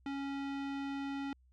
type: tone with low-pass filter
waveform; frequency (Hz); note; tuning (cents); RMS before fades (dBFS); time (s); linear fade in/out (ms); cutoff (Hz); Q
square; 277.2; C#4; 0; -39; 0.06-1.33; 2; 3200; 0.92
effects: added 63 Hz sine -63 dBFS peak until 1.52 s